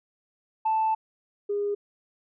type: tone pair in turn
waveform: sine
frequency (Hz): 880 / 408.4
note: A5 / G#4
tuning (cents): 0 / -29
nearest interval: octave + minor second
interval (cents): 1329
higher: first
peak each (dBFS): -20 / -24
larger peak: first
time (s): 0.65-0.95 / 1.49-1.75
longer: first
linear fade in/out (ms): 10
effects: tanh soft clip ceiling -18 dBFS